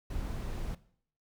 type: noise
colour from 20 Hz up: brown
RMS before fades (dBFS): -36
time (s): 0.1-0.75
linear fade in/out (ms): 5
effects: noise-tail reverb RT60 0.6 s tail -18 dB re dry